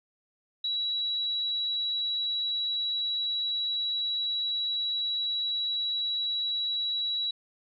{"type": "tone", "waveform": "sine", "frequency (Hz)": 3904, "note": "B7", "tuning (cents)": -21, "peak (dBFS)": -27, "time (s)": [0.64, 7.31], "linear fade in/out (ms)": 5, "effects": []}